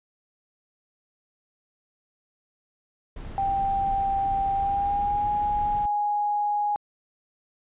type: noise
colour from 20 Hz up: brown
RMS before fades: -36 dBFS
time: 3.16-5.86 s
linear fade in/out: 5 ms
type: tone with pitch glide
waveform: sine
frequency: 787 to 828.5 Hz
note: G5 to G#5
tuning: +7 to -4 cents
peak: -22 dBFS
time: 3.38-6.76 s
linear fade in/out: 0 ms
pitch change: +89 cents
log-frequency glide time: 4.54-5.29 s
effects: resampled to 8000 Hz